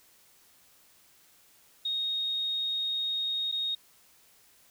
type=tone with dropouts; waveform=sine; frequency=3729 Hz; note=A#7; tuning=in tune; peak=-28 dBFS; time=1.85-3.75 s; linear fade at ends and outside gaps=5 ms; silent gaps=3.516-3.523 s; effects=white hiss -61 dBFS RMS until 4.7 s